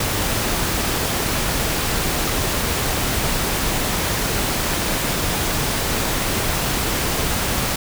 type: noise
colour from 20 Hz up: pink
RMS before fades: -21 dBFS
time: 0-7.76 s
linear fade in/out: 5 ms
effects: none